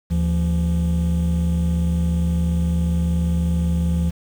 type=tone pair together; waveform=triangle; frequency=76 / 170.61 Hz; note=D#2 / F3; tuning=-40 / -40 cents; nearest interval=octave + major second; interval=1400 cents; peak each=-17 dBFS; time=0.1-4.11 s; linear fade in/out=20 ms; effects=tanh soft clip ceiling -10 dBFS + 7-bit